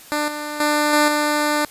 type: tone with level steps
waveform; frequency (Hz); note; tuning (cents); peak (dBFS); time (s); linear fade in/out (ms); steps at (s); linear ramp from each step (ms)
10% pulse; 298; D4; +25; -11 / -18 / -8 / -5 / -9; 0.12-1.65; 0; 0.28 / 0.6 / 0.93 / 1.08; 2
effects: white hiss -43 dBFS RMS until 1.7 s + resampled to 32000 Hz